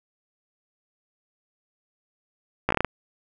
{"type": "slowing click train", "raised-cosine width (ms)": 0.5, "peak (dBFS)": -6, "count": 7, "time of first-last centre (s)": [2.69, 2.847], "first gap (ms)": 15, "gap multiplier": 1.22, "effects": []}